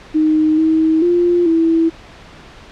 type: tone with pitch steps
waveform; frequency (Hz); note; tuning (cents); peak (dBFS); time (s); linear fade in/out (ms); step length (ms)
sine; 310.7 / 318.5 / 349.5 / 328; D#4 / D#4 / F4 / E4; -2 / +41 / +1 / -9; -10; 0.14-1.9; 20; 440
effects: pink hiss -39 dBFS RMS until 2.71 s + low-pass 4000 Hz 12 dB/octave